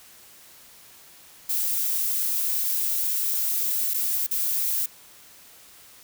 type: noise with dropouts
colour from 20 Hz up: violet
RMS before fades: -25 dBFS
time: 1.49-4.86 s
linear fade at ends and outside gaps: 5 ms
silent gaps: 3.937-3.942 / 4.266-4.311 s
effects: white hiss -50 dBFS RMS until 6.03 s